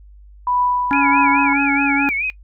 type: tone with tremolo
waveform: sine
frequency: 987.8 Hz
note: B5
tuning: in tune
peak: -14 dBFS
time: 0.47-1.53 s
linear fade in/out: 2 ms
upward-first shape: triangle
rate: 1.7 Hz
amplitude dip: 50%
type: harmonic tone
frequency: 280 Hz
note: C#4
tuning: 18 cents sharp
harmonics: 1 / 3 / 5 / 6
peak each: -17 / -22 / -24 / -25 dBFS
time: 0.91-2.09 s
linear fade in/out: 0 ms
type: tone with vibrato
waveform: sine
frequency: 2359 Hz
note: D7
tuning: 7 cents sharp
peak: -18 dBFS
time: 0.93-2.3 s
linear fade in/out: 0 ms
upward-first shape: sine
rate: 4.7 Hz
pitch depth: 130 cents each way
effects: noise-tail reverb RT60 0.1 s tail -20 dB re dry + added 50 Hz sine -40 dBFS peak until 2.43 s